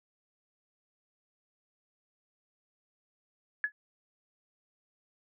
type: tone with exponential decay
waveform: sine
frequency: 1698 Hz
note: G#6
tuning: 38 cents sharp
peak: -22 dBFS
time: 3.64-3.72 s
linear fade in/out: 1 ms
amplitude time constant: 16 ms
effects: none